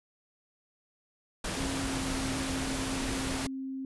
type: noise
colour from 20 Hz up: pink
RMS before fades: -34 dBFS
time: 1.44-3.47 s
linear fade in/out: 5 ms
type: tone with pitch glide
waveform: sine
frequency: 270 to 266 Hz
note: C#4 to C4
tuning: -45 to +29 cents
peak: -34 dBFS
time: 1.57-3.85 s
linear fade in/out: 2 ms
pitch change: -26 cents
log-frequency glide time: 1.88-1.96 s
effects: resampled to 24000 Hz